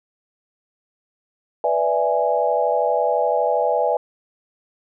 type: chord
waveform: sine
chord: E dominant seventh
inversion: second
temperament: equal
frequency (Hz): 493.9 / 587.3 / 659.3 / 830.6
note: B4 / D5 / E5 / G#5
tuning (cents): 0 / 0 / 0 / 0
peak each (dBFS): -22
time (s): 1.64-3.97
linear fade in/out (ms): 2
effects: none